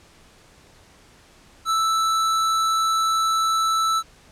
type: tone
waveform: square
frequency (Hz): 1318.5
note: E6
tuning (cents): 0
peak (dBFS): -19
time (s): 1.65-4.03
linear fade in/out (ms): 50
effects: pink hiss -52 dBFS RMS until 4.31 s + low-pass 9000 Hz 12 dB/octave